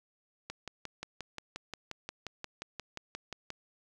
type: click train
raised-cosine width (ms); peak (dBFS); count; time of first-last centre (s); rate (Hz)
0.2; -22; 18; 0.5-3.504; 5.66
effects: none